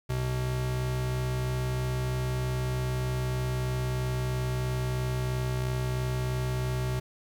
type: tone pair together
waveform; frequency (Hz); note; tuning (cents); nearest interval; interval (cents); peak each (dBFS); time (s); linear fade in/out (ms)
square; 63 / 126.09; B1 / B2; +35 / +36; octave; 1201; -35 / -29; 0.09-7; 10
effects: 10-bit